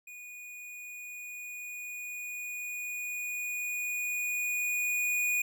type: tone with level ramp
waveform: square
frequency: 2459 Hz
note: D#7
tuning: 21 cents flat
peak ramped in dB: -45 to -27 dBFS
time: 0.07-5.42 s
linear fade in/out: 5 ms
effects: none